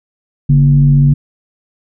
sine tone with frequency modulation, 142.9 Hz, D3, 47 cents flat, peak -5 dBFS, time 0.49-1.14 s, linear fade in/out 10 ms, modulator 94.4 Hz, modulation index 0.51, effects none

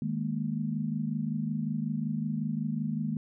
sine chord, D# suspended fourth, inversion none, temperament equal, 155.56 / 207.7 / 233.1 Hz, D#3 / G#3 / A#3, 0 / 0 / 0 cents, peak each -33 dBFS, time 0.02-3.17 s, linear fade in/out 2 ms, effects none

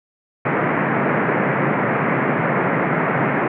pink band-pass noise, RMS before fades -19 dBFS, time 0.45-3.48 s, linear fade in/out 5 ms, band 130 to 2200 Hz, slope 48 dB/octave, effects none

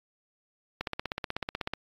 click train, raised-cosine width 0.3 ms, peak -15 dBFS, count 16, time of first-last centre 0.81-1.736 s, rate 16.2 Hz, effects AAC 32 kbps

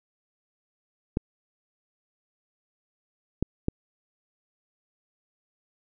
clicks, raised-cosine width 3 ms, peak -11 dBFS, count 3, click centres 1.171 / 3.426 / 3.684 s, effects none

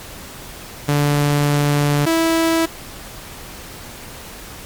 sawtooth tone pair in turn, 145.4 / 327.8 Hz, D3 / E4, -17 / -10 cents, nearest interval octave + major second, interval 1407 cents, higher second, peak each -10 dBFS, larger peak neither, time 0.88-2.06 / 2.06-2.66 s, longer first, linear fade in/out 10 ms, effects pink hiss -35 dBFS RMS until 4.65 s + MP3 96 kbps

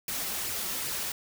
white noise with flanger, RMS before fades -33 dBFS, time 0.08-1.12 s, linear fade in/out 2 ms, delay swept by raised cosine 0.4 to 5.4 ms, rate 2.5 Hz, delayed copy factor +0.5, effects none

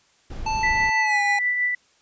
brown noise, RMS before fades -32 dBFS, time 0.3-0.9 s, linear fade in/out 5 ms
square tone with pitch glide, 880 to 816.3 Hz, A5 to G#5, 0 to -30 cents, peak -23 dBFS, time 0.46-1.39 s, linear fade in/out 5 ms, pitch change -130 cents, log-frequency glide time 1-1.21 s
sine tone with tremolo, 1975.5 Hz, B6, in tune, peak -18 dBFS, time 0.63-1.75 s, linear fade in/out 5 ms, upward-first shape triangle, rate 6.2 Hz, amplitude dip 40%
effects white hiss -60 dBFS RMS until 2.01 s + resampled to 16000 Hz

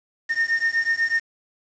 triangle beating tone pair, 1825 / 1833.1 Hz, A#6 / A#6, -37 / -30 cents, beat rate 8.1 Hz, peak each -21 dBFS, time 0.29-1.2 s, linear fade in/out 20 ms, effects resampled to 16000 Hz + 7-bit

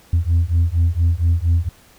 sine beating tone pair, 82.41 / 86.71 Hz, E2 / F2, 0 / -12 cents, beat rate 4.3 Hz, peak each -15 dBFS, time 0.13-1.69 s, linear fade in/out 5 ms, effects tanh soft clip ceiling -10 dBFS + pink hiss -50 dBFS RMS until 1.98 s

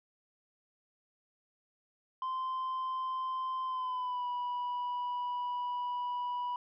sine tone with pitch glide, 1038 to 980.3 Hz, C6 to B5, -14 to -13 cents, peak -30 dBFS, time 2.22-6.56 s, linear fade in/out 2 ms, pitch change -99 cents, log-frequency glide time 3.65-4.27 s, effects tanh soft clip ceiling -32 dBFS

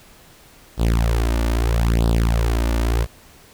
sawtooth tone with flanger, 57 Hz, A#1, 38 cents flat, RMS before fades -18 dBFS, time 0.77-3.07 s, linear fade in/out 50 ms, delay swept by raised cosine 0.22 to 3.42 ms, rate 0.77 Hz, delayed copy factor +1, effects pink hiss -48 dBFS RMS until 3.53 s

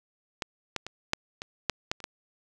clicks, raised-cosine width 0.2 ms, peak -13 / -12 / -20 / -7 / -19 / -7 / -10 / -29 / -17 dBFS, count 9, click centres 0.422 / 0.763 / 0.866 / 1.134 / 1.419 / 1.697 / 1.915 / 2.003 / 2.041 s, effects none

